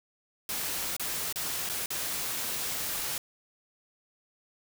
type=noise with dropouts; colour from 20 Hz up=white; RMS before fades=-33 dBFS; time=0.49-3.18 s; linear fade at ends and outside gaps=2 ms; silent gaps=0.966-0.996 / 1.326-1.358 / 1.691-1.696 / 1.86-1.904 s; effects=none